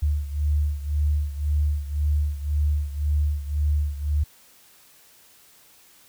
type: beating tone pair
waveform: sine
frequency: 73.42 / 75.32 Hz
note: D2 / D2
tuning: 0 / +44 cents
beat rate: 1.9 Hz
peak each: -22 / -26 dBFS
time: 0.02-4.24 s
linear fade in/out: 10 ms
effects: white hiss -54 dBFS RMS until 6.08 s